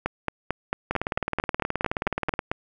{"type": "two click trains", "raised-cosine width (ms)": 0.5, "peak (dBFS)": [-10, -9], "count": [29, 12], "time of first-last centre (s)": [[0.91, 2.391], [0.06, 2.515]], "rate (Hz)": [18.9, 4.48], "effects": []}